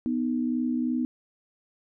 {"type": "tone pair together", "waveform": "sine", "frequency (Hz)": [246.9, 309.8], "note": ["B3", "D#4"], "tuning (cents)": [0, -7], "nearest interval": "major third", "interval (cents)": 393, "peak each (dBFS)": [-25, -30], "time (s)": [0.06, 1.05], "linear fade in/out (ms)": 0, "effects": []}